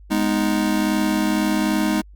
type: chord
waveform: square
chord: G# minor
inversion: none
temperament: just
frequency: 207.7 / 249.2 / 311.5 Hz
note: G#3 / B3 / D#4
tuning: 0 / +16 / +2 cents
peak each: -22 / -26 / -22 dBFS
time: 0.1-2.02 s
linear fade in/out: 20 ms
effects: added 50 Hz sine -41 dBFS peak until 2.15 s + Opus 48 kbps